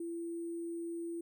sine tone with sample-and-hold, 338.2 Hz, E4, 44 cents sharp, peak -37 dBFS, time 0-1.21 s, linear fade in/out 5 ms, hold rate 8820 Hz, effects none

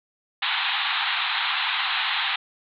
white band-pass noise, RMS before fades -25 dBFS, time 0.42-2.36 s, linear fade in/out 5 ms, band 760 to 4000 Hz, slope 96 dB/octave, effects none

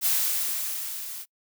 blue noise with level ramp, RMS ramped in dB -22 to -38 dBFS, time 0.01-1.26 s, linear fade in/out 50 ms, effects noise-tail reverb RT60 0.1 s tail -26 dB re dry

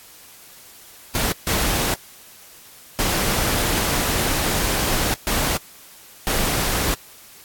pink noise bursts at uneven times, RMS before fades -21 dBFS, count 5, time 1.15-1.32 / 1.47-1.94 / 2.99-5.14 / 5.27-5.57 / 6.27-6.94 s, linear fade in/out 0 ms, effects white hiss -45 dBFS RMS until 7.44 s + AAC 64 kbps

